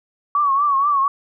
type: tone with vibrato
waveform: sine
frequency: 1130 Hz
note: C#6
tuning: 33 cents sharp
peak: -14 dBFS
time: 0.35-1.08 s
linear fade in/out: 2 ms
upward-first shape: triangle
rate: 4.2 Hz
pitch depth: 98 cents each way
effects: none